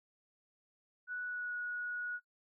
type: tone with pitch glide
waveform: sine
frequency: 1476 to 1458.2 Hz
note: F#6 to F#6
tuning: -5 to -26 cents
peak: -37 dBFS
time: 1.07-2.2 s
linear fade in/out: 50 ms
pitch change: -21 cents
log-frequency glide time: 1.24-1.55 s
effects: noise-tail reverb RT60 0.1 s tail -18 dB re dry